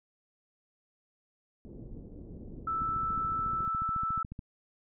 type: low-pass noise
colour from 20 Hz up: pink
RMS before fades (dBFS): -45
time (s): 1.65-3.65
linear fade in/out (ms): 0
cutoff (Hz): 420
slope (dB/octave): 24
type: tone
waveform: sine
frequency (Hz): 1319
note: E6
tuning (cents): +1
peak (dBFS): -29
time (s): 2.67-4.23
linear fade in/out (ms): 5
type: click train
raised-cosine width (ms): 5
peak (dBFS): -28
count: 23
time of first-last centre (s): 2.82-4.391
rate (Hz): 14
effects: none